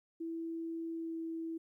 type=tone with pitch glide; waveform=sine; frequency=329.6 to 327.3 Hz; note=E4 to E4; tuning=0 to -12 cents; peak=-37 dBFS; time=0.2-1.58 s; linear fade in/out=10 ms; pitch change=-12 cents; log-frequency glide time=0.93-1.17 s; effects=13-bit